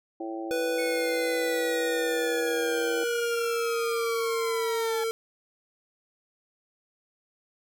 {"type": "harmonic tone", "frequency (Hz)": 110.9, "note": "A2", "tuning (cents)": 14, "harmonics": [3, 4, 5, 6, 7], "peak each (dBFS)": [-33, -46, -40, -45, -39], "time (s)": [0.2, 3.04], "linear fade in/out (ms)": 5}
{"type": "tone with pitch glide", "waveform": "square", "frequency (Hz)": [493.9, 452.9], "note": ["B4", "A#4"], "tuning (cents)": [0, -50], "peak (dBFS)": -27, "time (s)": [0.51, 5.11], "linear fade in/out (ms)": 0, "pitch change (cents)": -150, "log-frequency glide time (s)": [1.29, 4.7]}
{"type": "linear sweep", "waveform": "35% pulse", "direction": "down", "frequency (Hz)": [2205, 851], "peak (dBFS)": -32, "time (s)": [0.78, 5.04], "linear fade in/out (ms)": 5}
{"effects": []}